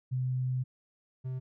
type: tone pair in turn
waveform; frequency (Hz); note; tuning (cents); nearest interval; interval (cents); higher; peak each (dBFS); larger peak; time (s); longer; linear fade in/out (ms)
sine / triangle; 127.9 / 129.09; C3 / C3; -39 / -23; unison; 16; second; -28 / -31; first; 0.11-0.64 / 1.24-1.4; first; 20
effects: none